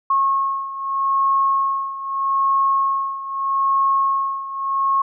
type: beating tone pair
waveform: sine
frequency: 1089 / 1089.8 Hz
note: C#6 / C#6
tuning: -31 / -30 cents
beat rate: 0.8 Hz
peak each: -18 / -22 dBFS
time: 0.1-5.02 s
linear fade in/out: 5 ms
effects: none